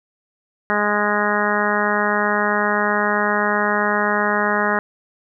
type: harmonic tone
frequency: 207.7 Hz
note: G#3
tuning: in tune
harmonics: 1 / 2 / 3 / 4 / 5 / 6 / 7 / 8 / 9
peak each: -25 / -25 / -25 / -25 / -25 / -25 / -25 / -25 / -25 dBFS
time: 0.7-4.79 s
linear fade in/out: 0 ms
effects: none